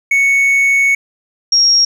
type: tone pair in turn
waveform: triangle / sine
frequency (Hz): 2217 / 5586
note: C#7 / F8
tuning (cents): 0 / -1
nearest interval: octave + major third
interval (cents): 1599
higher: second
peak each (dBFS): -7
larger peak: neither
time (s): 0.11-0.95 / 1.52-1.85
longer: first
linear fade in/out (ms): 5
effects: none